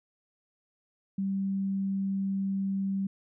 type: tone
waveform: sine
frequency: 194.7 Hz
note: G3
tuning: 12 cents flat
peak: -27 dBFS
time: 1.18-3.07 s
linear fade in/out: 5 ms
effects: none